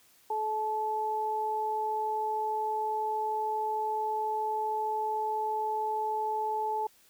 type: tone pair together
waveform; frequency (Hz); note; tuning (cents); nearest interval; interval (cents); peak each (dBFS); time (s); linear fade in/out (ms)
sine; 431.1 / 866.4; A4 / A5; -35 / -27; octave; 1208; -35 / -29; 0.3-6.87; 5
effects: white hiss -62 dBFS RMS until 7.09 s